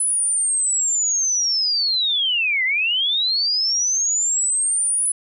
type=linear two-way sweep; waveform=sine; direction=down then up; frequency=10090 to 1975.5 to 10090 Hz; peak=-17 dBFS; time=0-5.12 s; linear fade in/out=5 ms; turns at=2.64 s; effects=none